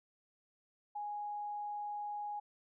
sine tone, 829 Hz, G#5, 3 cents flat, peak -38 dBFS, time 0.95-2.4 s, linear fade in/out 10 ms, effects none

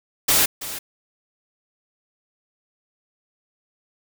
white noise with echo, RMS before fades -17 dBFS, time 0.28-0.46 s, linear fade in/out 10 ms, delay 330 ms, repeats 1, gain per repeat -14 dB, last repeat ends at 0.79 s, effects none

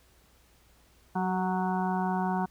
harmonic tone with a mistuned harmonic, 185 Hz, F#3, in tune, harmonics 1 / 2 / 4 / 5 / 6 / 7 / 8, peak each -29 / -37 / -32 / -33 / -40 / -48 / -41 dBFS, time 1.15-2.46 s, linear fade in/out 10 ms, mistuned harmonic 2, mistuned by +22 cents, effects added 60 Hz sine -63 dBFS peak until 2.5 s + pink hiss -63 dBFS RMS until 2.5 s

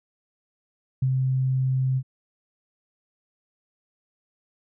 sine tone with ADSR envelope, 130.81 Hz, C3, in tune, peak -18 dBFS, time 1.02-2.03 s, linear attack 6 ms, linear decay 65 ms, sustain -2 dB, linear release 59 ms, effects none

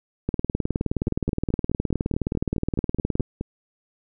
two click trains, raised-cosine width 3 ms, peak -14 / -10 dBFS, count 12 / 57, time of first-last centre 1.08-3.411 / 0.29-3.207 s, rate 4.72 / 19.2 Hz, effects none

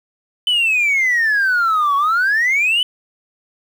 sine exponential two-way sweep, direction down then up, 3045 to 1104 to 3045 Hz, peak -11 dBFS, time 0.47-2.83 s, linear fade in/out 2 ms, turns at 1.96 s, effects tanh soft clip ceiling -11 dBFS + 7-bit

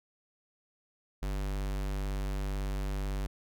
square tone, 49 Hz, G1, in tune, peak -32 dBFS, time 1.22-3.27 s, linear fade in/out 10 ms, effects none

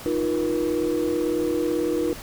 sine chord, Eb suspended second, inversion none, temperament equal with one note detuned, 311.1 / 349.2 / 477.9 Hz, Eb4 / F4 / Bb4, 0 / 0 / +43 cents, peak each -24 dBFS, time 0.06-2.13 s, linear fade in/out 0 ms, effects tanh soft clip ceiling -16 dBFS + pink hiss -39 dBFS RMS until 2.22 s

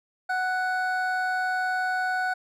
triangle tone pair together, 741.5 / 1483 Hz, F#5 / F#6, +4 / +4 cents, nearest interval octave, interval 1200 cents, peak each -25 dBFS, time 0.29-2.34 s, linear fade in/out 10 ms, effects none

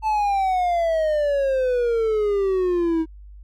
triangle exponential sweep, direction down, 883 to 317.5 Hz, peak -16 dBFS, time 0.02-3.06 s, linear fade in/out 50 ms, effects added 50 Hz sine -39 dBFS peak until 3.43 s

